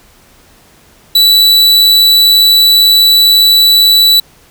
45% pulse tone, 3951 Hz, B7, in tune, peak -4 dBFS, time 1.15-4.2 s, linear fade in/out 5 ms, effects pink hiss -44 dBFS RMS until 4.5 s

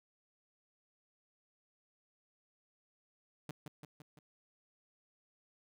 sawtooth tone with echo, 150.1 Hz, D3, 38 cents sharp, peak -37 dBFS, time 3.49-3.51 s, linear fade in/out 2 ms, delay 170 ms, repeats 4, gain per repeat -4 dB, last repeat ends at 4.19 s, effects none

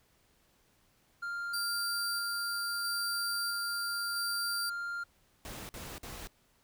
triangle tone, 1396.9 Hz, F6, in tune, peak -33 dBFS, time 1.22-5.04 s, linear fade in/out 10 ms
sawtooth tone with tremolo, 4699 Hz, D8, in tune, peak -31 dBFS, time 1.53-4.7 s, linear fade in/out 10 ms, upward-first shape square, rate 0.76 Hz, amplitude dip 25%
pink noise bursts, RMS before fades -44 dBFS, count 3, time 5.45-6.272 s, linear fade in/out 0 ms, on 240 ms, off 51 ms
effects pink hiss -69 dBFS RMS until 6.63 s

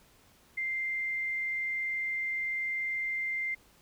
sine tone, 2093 Hz, C7, in tune, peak -30 dBFS, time 0.57-3.55 s, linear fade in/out 10 ms, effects pink hiss -62 dBFS RMS until 3.81 s

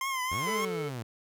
25% pulse tone with vibrato, 1046.5 Hz, C6, in tune, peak -26 dBFS, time 0.01-0.65 s, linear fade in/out 2 ms, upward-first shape triangle, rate 3.5 Hz, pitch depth 84 cents each way
sawtooth linear two-way sweep, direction up then down, 71.8 to 219.9 to 109 Hz, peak -31 dBFS, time 0.31-1.03 s, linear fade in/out 10 ms, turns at 0.52 s
harmonic tone, 439.4 Hz, A4, 2 cents flat, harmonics 1 / 3 / 5 / 7 / 9 / 10, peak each -32 / -45 / -45 / -54 / -62 / -62 dBFS, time 0.46-0.9 s, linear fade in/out 20 ms
effects none

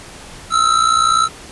square ring-modulated tone, 1318.5 Hz, E6, in tune, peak -9 dBFS, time 0.5-1.29 s, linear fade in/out 50 ms, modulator 30.1 Hz, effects pink hiss -36 dBFS RMS until 1.51 s + resampled to 24000 Hz

